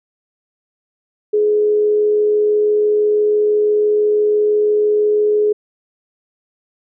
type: tone with amplitude modulation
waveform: sine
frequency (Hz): 420.8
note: G#4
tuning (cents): +23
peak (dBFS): -10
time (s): 1.33-5.53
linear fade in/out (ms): 10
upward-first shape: sine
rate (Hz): 86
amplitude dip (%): 25
effects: none